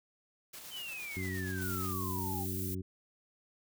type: noise with tremolo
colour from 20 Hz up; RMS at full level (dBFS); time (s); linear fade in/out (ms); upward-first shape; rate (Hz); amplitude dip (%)
white; -47; 0.53-1.93; 10; square; 8.6; 30
type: exponential sweep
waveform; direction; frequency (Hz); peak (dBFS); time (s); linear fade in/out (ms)
sine; down; 3136 to 772; -40; 0.7-2.46; 50
type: harmonic tone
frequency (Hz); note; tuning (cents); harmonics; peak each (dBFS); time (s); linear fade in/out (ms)
93.5; F#2; +19; 1 / 2 / 3 / 4; -38 / -41 / -43 / -44; 1.16-2.82; 10
type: noise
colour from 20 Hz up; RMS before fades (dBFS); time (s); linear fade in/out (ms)
violet; -41; 1.61-2.75; 10
effects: none